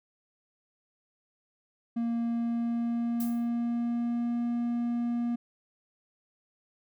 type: tone with pitch glide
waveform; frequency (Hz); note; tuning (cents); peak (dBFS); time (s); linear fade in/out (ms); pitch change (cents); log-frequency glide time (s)
triangle; 233.1 to 237.7; A#3 to A#3; 0 to +34; -25; 1.96-5.36; 10; +34; 2.15-4.45
type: noise with exponential decay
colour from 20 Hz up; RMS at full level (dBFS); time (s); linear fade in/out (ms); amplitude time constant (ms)
violet; -36; 3.2-3.49; 5; 63
effects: none